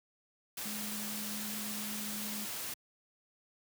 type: tone in noise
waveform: sine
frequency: 210.8 Hz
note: G#3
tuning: 26 cents sharp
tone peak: -42 dBFS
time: 0.65-2.45 s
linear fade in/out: 5 ms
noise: white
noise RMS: -40 dBFS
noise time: 0.57-2.74 s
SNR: -5 dB
effects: high-pass 100 Hz 12 dB/octave